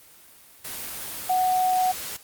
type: tone in noise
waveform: sine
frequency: 740 Hz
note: F#5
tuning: in tune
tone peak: -19 dBFS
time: 1.29-1.92 s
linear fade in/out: 10 ms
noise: white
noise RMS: -34 dBFS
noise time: 0.64-2.17 s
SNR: +12 dB
effects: white hiss -51 dBFS RMS until 2.23 s + Opus 24 kbps